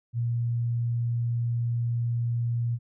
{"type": "tone", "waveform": "sine", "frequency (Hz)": 118.3, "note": "A#2", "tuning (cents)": 26, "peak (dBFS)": -24, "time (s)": [0.13, 2.79], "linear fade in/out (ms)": 50, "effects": []}